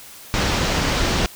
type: low-pass noise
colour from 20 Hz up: pink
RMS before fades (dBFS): -20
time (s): 0.34-1.26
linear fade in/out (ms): 0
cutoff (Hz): 6500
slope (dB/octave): 24
effects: white hiss -41 dBFS RMS until 1.35 s